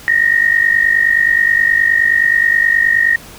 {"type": "tone pair together", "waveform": "sine", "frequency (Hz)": [1840, 1889.5], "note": ["A#6", "A#6"], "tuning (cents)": [-23, 23], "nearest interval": "unison", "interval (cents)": 46, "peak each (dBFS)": -12, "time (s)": [0.08, 3.16], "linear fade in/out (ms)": 0, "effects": ["pink hiss -36 dBFS RMS until 3.38 s"]}